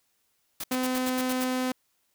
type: noise bursts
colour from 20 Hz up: white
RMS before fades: -34 dBFS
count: 8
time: 0.6-1.444 s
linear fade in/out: 5 ms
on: 39 ms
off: 76 ms
type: tone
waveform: sawtooth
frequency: 255.3 Hz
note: C4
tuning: 42 cents flat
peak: -22 dBFS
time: 0.71-1.72 s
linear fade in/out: 5 ms
effects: white hiss -72 dBFS RMS until 2.14 s